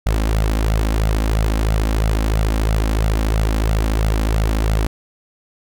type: tone with flanger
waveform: sawtooth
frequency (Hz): 53.8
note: A1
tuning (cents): -38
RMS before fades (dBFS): -17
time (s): 0.06-4.87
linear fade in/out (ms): 5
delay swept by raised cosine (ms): 1.4 to 3.8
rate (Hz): 3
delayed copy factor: +0.6
effects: none